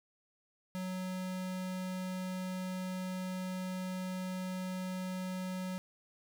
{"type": "tone", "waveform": "square", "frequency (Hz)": 185, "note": "F#3", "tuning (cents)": 0, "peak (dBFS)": -37, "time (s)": [0.75, 5.78], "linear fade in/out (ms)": 0, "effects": []}